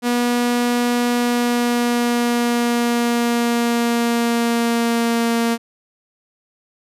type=tone with pitch glide; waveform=sawtooth; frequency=241.8 to 232.1 Hz; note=B3 to A#3; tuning=-36 to -7 cents; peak=-12 dBFS; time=0.02-5.58 s; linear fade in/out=50 ms; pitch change=-71 cents; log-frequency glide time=1.11-5.36 s; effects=resampled to 32000 Hz